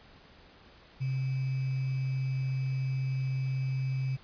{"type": "tone with sample-and-hold", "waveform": "sine", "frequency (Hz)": 131.9, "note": "C3", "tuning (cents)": 14, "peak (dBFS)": -28, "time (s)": [1, 4.17], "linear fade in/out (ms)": 20, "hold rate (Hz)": 2450, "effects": ["pink hiss -56 dBFS RMS until 4.23 s", "resampled to 11025 Hz"]}